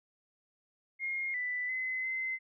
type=tone with pitch steps; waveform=sine; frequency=2137 / 1986 / 2037 / 2059 Hz; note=C7 / B6 / C7 / C7; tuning=+36 / +9 / -47 / -28 cents; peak=-32 dBFS; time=0.99-2.39 s; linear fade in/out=50 ms; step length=350 ms; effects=none